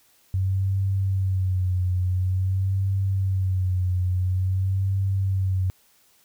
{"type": "tone with vibrato", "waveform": "sine", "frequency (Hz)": 94, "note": "F#2", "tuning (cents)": 28, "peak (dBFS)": -20, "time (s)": [0.34, 5.7], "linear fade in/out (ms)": 0, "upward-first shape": "sine", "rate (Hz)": 0.48, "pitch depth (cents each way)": 56, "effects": ["white hiss -60 dBFS RMS until 6.24 s"]}